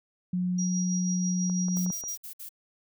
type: tone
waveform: sine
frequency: 180.6 Hz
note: F#3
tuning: 42 cents flat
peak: -25 dBFS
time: 0.33-1.91 s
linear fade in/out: 5 ms
type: tone with tremolo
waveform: sine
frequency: 5740 Hz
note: F8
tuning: 47 cents sharp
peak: -31 dBFS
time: 0.58-2.16 s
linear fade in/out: 10 ms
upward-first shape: sine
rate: 6.1 Hz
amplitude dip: 45%
type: clicks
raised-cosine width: 1 ms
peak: -30 dBFS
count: 6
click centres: 1.498 / 1.684 / 1.771 / 1.863 / 1.902 / 2.038 s
type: noise bursts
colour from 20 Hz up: violet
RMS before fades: -41 dBFS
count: 5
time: 1.76-2.492 s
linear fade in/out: 10 ms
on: 100 ms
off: 58 ms
effects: none